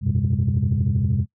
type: tone cluster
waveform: sine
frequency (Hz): 83.5 / 95.9 / 117 / 129.7 / 201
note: E2 / G2 / A#2 / C3 / G3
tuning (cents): +23 / -37 / +7 / -15 / +44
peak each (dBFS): -25 / -22 / -24 / -22 / -26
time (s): 0.01-1.26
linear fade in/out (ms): 50
effects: noise-tail reverb RT60 0.1 s tail -21 dB re dry + tanh soft clip ceiling -11 dBFS